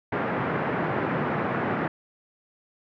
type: band-pass noise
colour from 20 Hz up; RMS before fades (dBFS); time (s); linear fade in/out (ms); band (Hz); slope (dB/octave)
pink; -27; 0.12-1.88; 5; 130 to 1900; 24
effects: none